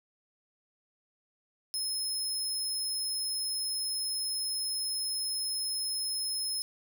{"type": "tone", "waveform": "25% pulse", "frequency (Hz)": 5170, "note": "E8", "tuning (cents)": -34, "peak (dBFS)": -26, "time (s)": [1.74, 6.62], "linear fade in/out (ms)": 0, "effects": []}